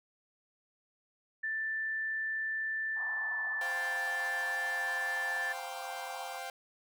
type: tone with pitch glide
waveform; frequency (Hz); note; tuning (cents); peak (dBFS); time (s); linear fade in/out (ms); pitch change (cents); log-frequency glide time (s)
sine; 1768 to 1756.8; A6 to A6; +8 to -3; -32; 1.43-5.53; 10; -11; 2.98-3.35
type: band-pass noise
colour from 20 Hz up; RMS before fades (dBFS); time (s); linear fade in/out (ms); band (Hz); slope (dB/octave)
white; -48; 2.95-6.41; 50; 750 to 1100; 48
type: chord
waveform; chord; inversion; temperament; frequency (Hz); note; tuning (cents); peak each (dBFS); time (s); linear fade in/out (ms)
sawtooth; C suspended fourth; none; equal; 523.3 / 698.5 / 784; C5 / F5 / G5; 0 / 0 / 0; -43 / -40 / -38; 3.61-6.5; 2
effects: none